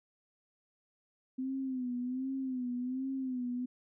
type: tone with vibrato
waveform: sine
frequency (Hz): 256.2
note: C4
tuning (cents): -36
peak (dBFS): -33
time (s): 1.38-3.66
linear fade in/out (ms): 10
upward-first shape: sine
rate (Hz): 1.3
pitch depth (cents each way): 78
effects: none